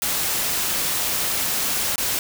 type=noise with dropouts; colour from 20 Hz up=white; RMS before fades=-23 dBFS; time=0.02-2.19 s; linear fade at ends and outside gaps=1 ms; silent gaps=1.958-1.98 s; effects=none